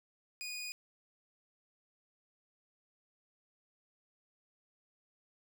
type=tone; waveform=20% pulse; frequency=2470 Hz; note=D#7; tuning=13 cents flat; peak=-35 dBFS; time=0.41-0.72 s; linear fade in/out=0 ms; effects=none